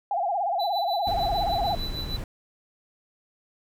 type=tone with vibrato; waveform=sine; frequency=746 Hz; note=F#5; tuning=14 cents sharp; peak=-23 dBFS; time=0.11-1.75 s; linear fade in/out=2 ms; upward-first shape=sine; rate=17 Hz; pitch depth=180 cents each way
type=tone with tremolo; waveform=triangle; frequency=3977 Hz; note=B7; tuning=11 cents sharp; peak=-28 dBFS; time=0.59-2.17 s; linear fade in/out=10 ms; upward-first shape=triangle; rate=6.6 Hz; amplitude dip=85%
type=noise; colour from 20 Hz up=brown; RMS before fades=-32 dBFS; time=1.07-2.24 s; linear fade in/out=2 ms
effects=none